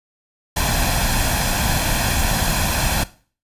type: noise with comb filter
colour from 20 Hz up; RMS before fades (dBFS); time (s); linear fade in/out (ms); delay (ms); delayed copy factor
pink; -19; 0.56-3.04; 10; 1.2; +0.6
effects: noise-tail reverb RT60 0.4 s tail -17 dB re dry + resampled to 32000 Hz